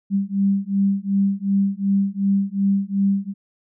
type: beating tone pair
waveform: sine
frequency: 196 / 198.7 Hz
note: G3 / G3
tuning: 0 / +24 cents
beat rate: 2.7 Hz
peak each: -20 dBFS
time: 0.1-3.34 s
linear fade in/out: 50 ms
effects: none